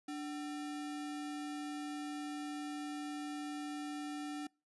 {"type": "tone with sample-and-hold", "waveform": "sine", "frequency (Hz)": 293.9, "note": "D4", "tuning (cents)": 1, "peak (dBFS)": -39, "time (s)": [0.08, 4.47], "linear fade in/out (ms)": 5, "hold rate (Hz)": 1050, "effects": ["noise-tail reverb RT60 0.3 s tail -26 dB re dry", "resampled to 24000 Hz"]}